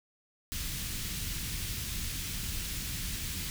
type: band-stop noise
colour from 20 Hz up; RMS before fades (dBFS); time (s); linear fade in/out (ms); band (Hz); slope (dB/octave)
pink; -36; 0.52-3.5; 0; 170 to 2500; 12
effects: none